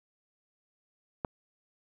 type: click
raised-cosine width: 1 ms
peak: -17 dBFS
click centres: 1.248 s
effects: 9-bit

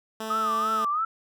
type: tone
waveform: 10% pulse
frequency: 220 Hz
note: A3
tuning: in tune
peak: -23 dBFS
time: 0.2-0.85 s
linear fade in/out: 5 ms
type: tone with vibrato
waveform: sine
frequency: 1244.5 Hz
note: D#6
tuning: in tune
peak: -23 dBFS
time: 0.3-1.05 s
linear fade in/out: 5 ms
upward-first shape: sine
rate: 3 Hz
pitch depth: 120 cents each way
effects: none

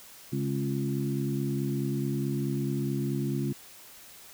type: harmonic tone with a mistuned harmonic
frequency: 69.3 Hz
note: C#2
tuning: in tune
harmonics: 2 / 3 / 4 / 5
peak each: -30 / -33 / -34 / -35 dBFS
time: 0.32-3.53 s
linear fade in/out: 10 ms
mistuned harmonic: 4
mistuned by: -29 cents
effects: white hiss -50 dBFS RMS until 4.33 s

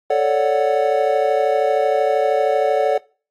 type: chord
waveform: triangle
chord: D major seventh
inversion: second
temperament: equal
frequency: 440 / 554.4 / 587.3 / 740 Hz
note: A4 / C#5 / D5 / F#5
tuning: 0 / 0 / 0 / 0 cents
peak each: -18 dBFS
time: 0.1-2.98 s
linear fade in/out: 5 ms
effects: noise-tail reverb RT60 0.4 s tail -24 dB re dry + AAC 64 kbps

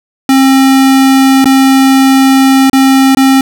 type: tone with dropouts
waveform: square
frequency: 267.4 Hz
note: C4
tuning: 38 cents sharp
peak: -4 dBFS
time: 0.29-3.41 s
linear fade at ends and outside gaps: 2 ms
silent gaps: 1.444-1.456 / 2.698-2.731 / 3.149-3.171 s
effects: none

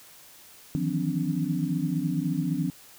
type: tone cluster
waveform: sine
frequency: 156.1 / 165.2 / 179.8 / 256.1 / 286.6 Hz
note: D#3 / E3 / F#3 / C4 / D4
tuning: +6 / +4 / -49 / -37 / -42 cents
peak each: -31 dBFS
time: 0.75-2.7 s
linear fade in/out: 0 ms
effects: white hiss -51 dBFS RMS until 2.98 s

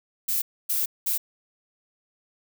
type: noise bursts at uneven times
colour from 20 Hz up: violet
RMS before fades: -25 dBFS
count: 3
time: 0.28-0.42 / 0.69-0.86 / 1.06-1.18 s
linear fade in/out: 10 ms
effects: none

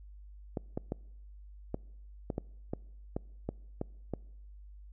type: clicks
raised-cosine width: 2 ms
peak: -20 dBFS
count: 11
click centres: 0.572 / 0.775 / 0.921 / 1.744 / 2.302 / 2.381 / 2.735 / 3.165 / 3.49 / 3.814 / 4.137 s
effects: noise-tail reverb RT60 0.9 s tail -25 dB re dry + added 50 Hz sine -48 dBFS peak until 4.92 s

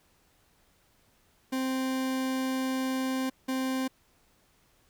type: tone bursts at uneven times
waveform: 40% pulse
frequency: 261.6 Hz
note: C4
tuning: in tune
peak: -27 dBFS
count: 2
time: 1.52-3.3 / 3.48-3.88 s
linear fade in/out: 10 ms
effects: pink hiss -66 dBFS RMS until 4.89 s

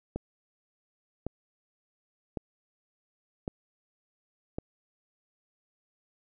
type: click train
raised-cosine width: 2 ms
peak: -19 dBFS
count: 5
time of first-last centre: 0.16-4.585 s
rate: 0.904 Hz
effects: none

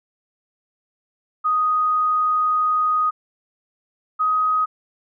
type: tone pair in turn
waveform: sine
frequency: 1246 / 1257.6 Hz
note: D#6 / D#6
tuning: +2 / +18 cents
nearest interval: unison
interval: 16 cents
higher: second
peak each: -16 dBFS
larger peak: neither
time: 1.44-3.11 / 4.19-4.66 s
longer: first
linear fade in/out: 20 ms
effects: none

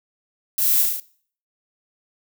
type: noise with echo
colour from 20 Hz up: violet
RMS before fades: -21 dBFS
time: 0.58-0.82 s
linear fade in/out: 2 ms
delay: 36 ms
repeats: 5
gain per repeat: -2 dB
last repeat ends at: 1 s
effects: noise-tail reverb RT60 0.5 s tail -20 dB re dry

